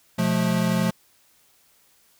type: tone cluster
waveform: square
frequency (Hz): 124.8 / 176.7 / 217.4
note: B2 / F3 / A3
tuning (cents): +19 / +21 / -21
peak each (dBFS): -29 / -23 / -25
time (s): 0.18-0.91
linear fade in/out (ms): 10
effects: white hiss -60 dBFS RMS until 2.19 s